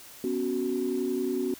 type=chord; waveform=sine; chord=B suspended second; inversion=none; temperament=just; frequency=246.9 / 277.8 / 370.4 Hz; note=B3 / C#4 / F#4; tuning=0 / +4 / +2 cents; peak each=-31 / -31 / -28 dBFS; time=0.24-1.54 s; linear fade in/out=2 ms; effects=tanh soft clip ceiling -18 dBFS + white hiss -48 dBFS RMS until 1.59 s